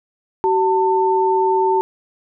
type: tone pair together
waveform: sine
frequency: 379.8 / 895 Hz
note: F#4 / A5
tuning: +45 / +29 cents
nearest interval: octave + minor third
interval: 1484 cents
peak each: -16 dBFS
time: 0.44-1.81 s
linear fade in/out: 0 ms
effects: none